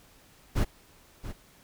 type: noise with echo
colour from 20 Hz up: brown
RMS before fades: -24 dBFS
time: 0.55-0.65 s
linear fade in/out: 20 ms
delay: 680 ms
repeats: 1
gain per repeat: -12 dB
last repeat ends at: 1.33 s
effects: pink hiss -58 dBFS RMS until 1.63 s